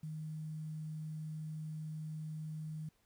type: tone with quantisation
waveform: sine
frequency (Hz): 155.56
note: D#3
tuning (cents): 0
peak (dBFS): -40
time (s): 0.03-2.89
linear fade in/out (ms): 5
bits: 11
effects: pink hiss -75 dBFS RMS until 3.05 s